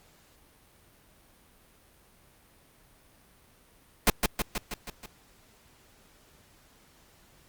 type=noise with echo; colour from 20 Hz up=pink; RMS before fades=-19 dBFS; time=4.07-4.1 s; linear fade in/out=2 ms; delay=160 ms; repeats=6; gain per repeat=-4 dB; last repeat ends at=5.06 s; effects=pink hiss -60 dBFS RMS until 7.48 s + Opus 48 kbps